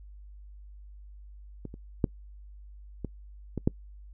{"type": "clicks", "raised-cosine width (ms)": 3, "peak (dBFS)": [-24, -30, -10, -20, -18, -9], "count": 6, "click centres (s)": [1.653, 1.741, 2.042, 3.047, 3.577, 3.675], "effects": ["noise-tail reverb RT60 0.1 s tail -25 dB re dry", "added 50 Hz sine -45 dBFS peak until 4.13 s"]}